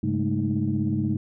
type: tone cluster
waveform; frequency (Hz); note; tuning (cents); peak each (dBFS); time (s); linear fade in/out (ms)
sine; 101.6 / 137 / 203.7 / 220.3 / 311.6; G#2 / C#3 / G#3 / A3 / D#4; -38 / -20 / -33 / +2 / +3; -28; 0.03-1.17; 5
effects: tanh soft clip ceiling -12 dBFS